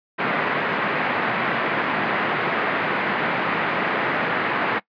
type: band-pass noise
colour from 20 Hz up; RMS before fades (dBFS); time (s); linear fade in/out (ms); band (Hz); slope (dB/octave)
white; -23; 0.18-4.8; 20; 140 to 2100; 24
effects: noise-tail reverb RT60 0.1 s tail -21 dB re dry + resampled to 11025 Hz